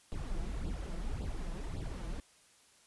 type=noise with flanger; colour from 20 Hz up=brown; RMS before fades=-38 dBFS; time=0.12-2.2 s; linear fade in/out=0 ms; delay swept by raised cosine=0.24 to 6.04 ms; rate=1.8 Hz; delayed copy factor=+0.95; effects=white hiss -64 dBFS RMS until 2.86 s + resampled to 24000 Hz

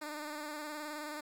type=tone with vibrato; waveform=10% pulse; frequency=300.5 Hz; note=D4; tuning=40 cents sharp; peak=-32 dBFS; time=0.01-1.21 s; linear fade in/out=10 ms; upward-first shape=square; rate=19 Hz; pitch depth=31 cents each way; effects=11-bit

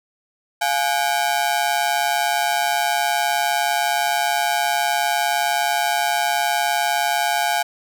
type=ring-modulated tone; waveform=sawtooth; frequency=771 Hz; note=G5; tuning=29 cents flat; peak=-11 dBFS; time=0.61-7.63 s; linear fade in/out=10 ms; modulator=69.7 Hz; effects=none

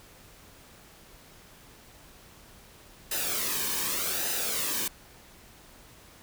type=noise with flanger; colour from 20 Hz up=white; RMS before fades=-30 dBFS; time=3.11-4.88 s; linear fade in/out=5 ms; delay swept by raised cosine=0.89 to 1.51 ms; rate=0.85 Hz; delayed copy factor=-0.6; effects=pink hiss -53 dBFS RMS until 6.22 s

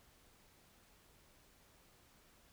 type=silence; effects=pink hiss -67 dBFS RMS until 2.52 s

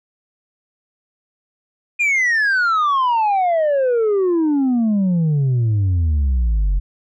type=exponential sweep; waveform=sine; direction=down; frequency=2454 to 43.65 Hz; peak=-11 dBFS; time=1.99-6.8 s; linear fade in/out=20 ms; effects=tanh soft clip ceiling -13 dBFS

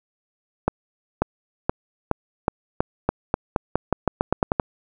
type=accelerating click train; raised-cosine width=1 ms; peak=-4 dBFS; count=17; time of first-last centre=0.68-4.598 s; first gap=540 ms; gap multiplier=0.88; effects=none

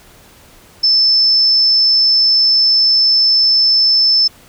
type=tone; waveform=sine; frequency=5274 Hz; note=E8; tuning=in tune; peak=-8 dBFS; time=0.83-4.28 s; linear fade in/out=10 ms; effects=pink hiss -44 dBFS RMS until 4.48 s

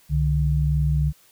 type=tone pair together; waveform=sine; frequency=66.4 / 149.06 Hz; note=C2 / D3; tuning=+26 / +26 cents; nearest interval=octave + major second; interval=1400 cents; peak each=-21 / -20 dBFS; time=0.09-1.13 s; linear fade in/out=50 ms; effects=white hiss -56 dBFS RMS until 1.31 s

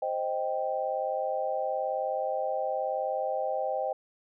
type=chord; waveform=sine; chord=C minor; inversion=none; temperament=equal; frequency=523.3 / 622.3 / 784 Hz; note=C5 / Eb5 / G5; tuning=0 / 0 / 0 cents; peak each=-32 dBFS; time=0.02-3.93 s; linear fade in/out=5 ms; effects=none

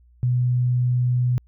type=tone; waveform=sine; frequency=124 Hz; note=B2; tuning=7 cents sharp; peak=-17 dBFS; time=0.23-1.38 s; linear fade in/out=0 ms; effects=added 60 Hz sine -51 dBFS peak until 1.47 s

